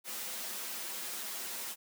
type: noise with comb filter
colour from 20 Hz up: white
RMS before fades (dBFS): -40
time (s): 0.04-1.76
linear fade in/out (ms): 50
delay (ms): 6.8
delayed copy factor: -1
effects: high-pass 200 Hz 12 dB/octave